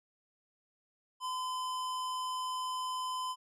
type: tone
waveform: square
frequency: 1019 Hz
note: C6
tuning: 46 cents flat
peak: -35 dBFS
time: 1.2-3.36 s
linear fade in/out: 50 ms
effects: low-pass 11000 Hz 12 dB/octave